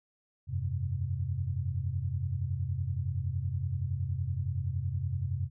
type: chord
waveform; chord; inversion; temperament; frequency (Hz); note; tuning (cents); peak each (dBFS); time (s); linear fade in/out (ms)
sine; F suspended second; none; equal; 87.31 / 98 / 130.81; F2 / G2 / C3; 0 / 0 / 0; -34; 0.47-5.5; 50
effects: none